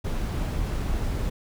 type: noise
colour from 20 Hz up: brown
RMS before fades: -27 dBFS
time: 0.04-1.3 s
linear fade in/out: 10 ms
effects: none